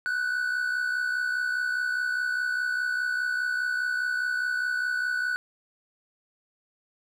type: tone pair together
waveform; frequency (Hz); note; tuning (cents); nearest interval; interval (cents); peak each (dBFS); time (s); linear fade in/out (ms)
triangle; 1480 / 1544.9; F#6 / G6; 0 / -26; minor second; 74; -24 / -32; 0.06-5.36; 0
effects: none